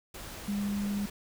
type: tone in noise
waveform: sine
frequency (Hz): 202.9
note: G#3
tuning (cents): -40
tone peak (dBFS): -29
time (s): 0.48-1.06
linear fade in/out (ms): 5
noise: pink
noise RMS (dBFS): -43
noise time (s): 0.14-1.1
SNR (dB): +11
effects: none